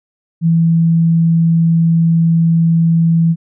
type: tone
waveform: sine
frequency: 165.5 Hz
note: E3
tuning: 7 cents sharp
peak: -8 dBFS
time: 0.41-3.36 s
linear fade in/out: 50 ms
effects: none

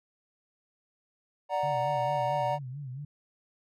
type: chord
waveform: triangle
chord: D augmented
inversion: none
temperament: equal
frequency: 587.3 / 740 / 932.3 Hz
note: D5 / F#5 / A#5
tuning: 0 / 0 / 0 cents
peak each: -29 dBFS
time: 1.49-2.59 s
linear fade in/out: 50 ms
type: tone with vibrato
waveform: sine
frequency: 135.4 Hz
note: C#3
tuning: 40 cents flat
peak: -36 dBFS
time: 1.63-3.05 s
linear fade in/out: 5 ms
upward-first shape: sine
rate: 4.5 Hz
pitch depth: 140 cents each way
effects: none

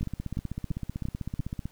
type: two click trains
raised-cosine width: 5 ms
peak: -20 / -18 dBFS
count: 27 / 5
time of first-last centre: 0.01-1.656 / 0.03-1.395 s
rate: 15.8 / 2.93 Hz
effects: pink hiss -60 dBFS RMS until 1.71 s

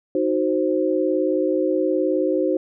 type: chord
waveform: sine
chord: C diminished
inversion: first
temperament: equal with one note detuned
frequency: 311.1 / 370 / 525.1 Hz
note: Eb4 / Gb4 / C5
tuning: 0 / 0 / +6 cents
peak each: -22 dBFS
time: 0.15-2.57 s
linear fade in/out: 2 ms
effects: none

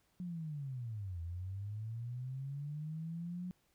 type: linear two-way sweep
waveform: sine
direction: down then up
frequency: 182.5 to 82.41 to 182.5 Hz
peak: -39 dBFS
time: 0.2-3.51 s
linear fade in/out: 0 ms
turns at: 1.21 s
effects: pink hiss -75 dBFS RMS until 3.74 s

